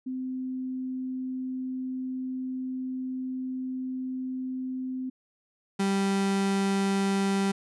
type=tone pair in turn; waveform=sine / 35% pulse; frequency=257.9 / 196.1 Hz; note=C4 / G3; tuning=-25 / +1 cents; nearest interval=perfect fourth; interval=474 cents; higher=first; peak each=-30 / -22 dBFS; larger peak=second; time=0.06-5.1 / 5.79-7.52 s; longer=first; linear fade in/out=10 ms; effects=resampled to 24000 Hz